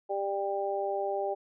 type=harmonic tone; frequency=198 Hz; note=G3; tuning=18 cents sharp; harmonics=2 / 3 / 4; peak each=-33 / -33 / -33 dBFS; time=0.09-1.35 s; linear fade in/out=20 ms; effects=none